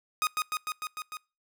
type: tone with echo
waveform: sawtooth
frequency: 1244.5 Hz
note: D#6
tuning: in tune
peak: -21 dBFS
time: 0.22-0.27 s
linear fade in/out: 0 ms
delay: 150 ms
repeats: 6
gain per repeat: -2 dB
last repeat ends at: 1.17 s
effects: noise-tail reverb RT60 0.3 s tail -25 dB re dry